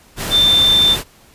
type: tone in noise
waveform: sine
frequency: 3566 Hz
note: A7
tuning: 22 cents sharp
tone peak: -9 dBFS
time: 0.3-0.97 s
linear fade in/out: 50 ms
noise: pink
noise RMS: -23 dBFS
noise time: 0.16-1.04 s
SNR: +11 dB
effects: pink hiss -48 dBFS RMS until 1.34 s + resampled to 32000 Hz